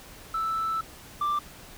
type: tone pair in turn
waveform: sine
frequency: 1318.5 / 1179.7 Hz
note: E6 / D6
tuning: 0 / +7 cents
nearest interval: major second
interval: 193 cents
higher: first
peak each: -24 / -21 dBFS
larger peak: second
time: 0.34-0.81 / 1.21-1.39 s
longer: first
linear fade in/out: 5 ms
effects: tanh soft clip ceiling -23 dBFS + pink hiss -47 dBFS RMS until 1.77 s